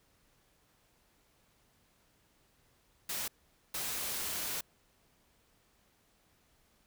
white noise bursts at uneven times, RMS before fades -37 dBFS, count 2, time 3.09-3.28 / 3.74-4.61 s, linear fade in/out 5 ms, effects pink hiss -70 dBFS RMS until 6.86 s

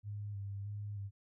sine tone with vibrato, 101.4 Hz, G#2, 41 cents flat, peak -39 dBFS, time 0.03-1.11 s, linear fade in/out 50 ms, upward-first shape square, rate 1.6 Hz, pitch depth 30 cents each way, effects none

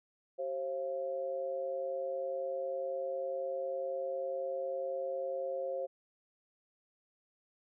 sine tone with amplitude modulation, 534 Hz, C5, 35 cents sharp, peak -30 dBFS, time 0.38-5.87 s, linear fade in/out 20 ms, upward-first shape sine, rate 150 Hz, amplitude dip 80%, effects none

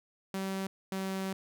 sawtooth tone pair in turn, 192.4 / 191.39 Hz, G3 / G3, -32 / -41 cents, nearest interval unison, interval 9 cents, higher first, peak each -29 / -29 dBFS, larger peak neither, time 0.34-0.67 / 0.92-1.33 s, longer second, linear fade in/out 2 ms, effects none

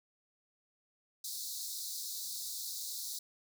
pink high-pass noise, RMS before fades -41 dBFS, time 1.24-3.19 s, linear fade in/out 5 ms, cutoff 3800 Hz, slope 96 dB/octave, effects none

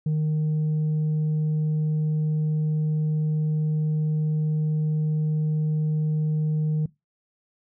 sine tone, 154.1 Hz, D#3, 16 cents flat, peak -18 dBFS, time 0.06-6.86 s, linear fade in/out 5 ms, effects noise-tail reverb RT60 0.2 s tail -21 dB re dry + tanh soft clip ceiling -20 dBFS

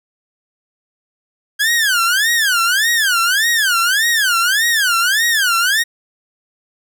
sawtooth tone with vibrato, 1600 Hz, G6, 35 cents sharp, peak -9 dBFS, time 1.59-5.84 s, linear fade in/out 20 ms, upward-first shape sine, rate 1.7 Hz, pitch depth 290 cents each way, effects none

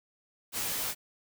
white noise with comb filter, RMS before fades -33 dBFS, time 0.52-0.95 s, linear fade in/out 50 ms, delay 15 ms, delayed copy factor -0.6, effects none

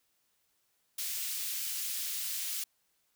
white high-pass noise, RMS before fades -36 dBFS, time 0.98-2.64 s, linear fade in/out 5 ms, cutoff 2700 Hz, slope 12 dB/octave, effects white hiss -75 dBFS RMS until 3.15 s

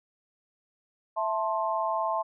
sine chord, A minor, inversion second, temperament just, 660 / 880 / 1056 Hz, E5 / A5 / C6, +2 / 0 / +16 cents, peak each -30 dBFS, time 1.16-2.23 s, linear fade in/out 20 ms, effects none

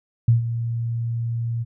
sine tone with ADSR envelope, 116.54 Hz, A#2, in tune, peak -10 dBFS, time 0.28-1.65 s, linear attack 4 ms, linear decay 130 ms, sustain -12 dB, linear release 31 ms, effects none

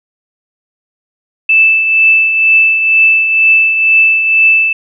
sine tone with tremolo, 2637 Hz, E7, in tune, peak -3 dBFS, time 1.49-4.73 s, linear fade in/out 5 ms, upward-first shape triangle, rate 2.1 Hz, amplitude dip 55%, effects none

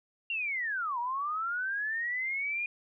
sine linear two-way sweep, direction down then up, 2794 to 932.3 to 2450 Hz, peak -30 dBFS, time 0.3-2.66 s, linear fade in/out 2 ms, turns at 0.99 s, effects none

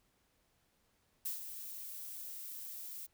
violet noise with ADSR envelope, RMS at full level -37 dBFS, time 1.25-3.07 s, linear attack 8 ms, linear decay 130 ms, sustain -9 dB, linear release 19 ms, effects pink hiss -75 dBFS RMS until 3.13 s

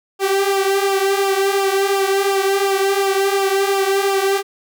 sawtooth tone with flanger, 392 Hz, G4, in tune, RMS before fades -17 dBFS, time 0.19-4.43 s, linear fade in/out 50 ms, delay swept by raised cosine 0.48 to 4.28 ms, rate 2.8 Hz, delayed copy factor -0.65, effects none

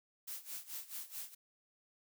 blue noise with tremolo, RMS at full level -43 dBFS, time 0.27-1.35 s, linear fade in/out 10 ms, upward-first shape sine, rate 4.6 Hz, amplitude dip 85%, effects none

